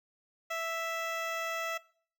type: tone with notch filter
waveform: 15% pulse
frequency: 659.3 Hz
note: E5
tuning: in tune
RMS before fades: -35 dBFS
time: 0.5-1.78 s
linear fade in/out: 10 ms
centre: 10000 Hz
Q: 0.77
effects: noise-tail reverb RT60 0.5 s tail -21 dB re dry